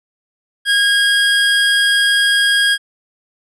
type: tone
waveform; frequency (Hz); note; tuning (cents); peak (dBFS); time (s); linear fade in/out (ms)
25% pulse; 1633; G#6; -30; -7; 0.65-2.78; 50
effects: low-pass 9000 Hz 12 dB/octave